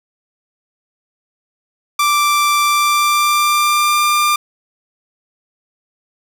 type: tone with pitch glide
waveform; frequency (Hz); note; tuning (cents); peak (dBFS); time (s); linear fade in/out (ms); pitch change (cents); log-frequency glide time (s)
sawtooth; 1174.7 to 1194.5; D6 to D6; 0 to +29; -8; 1.99-4.36; 5; +29; 2.63-4.03
effects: none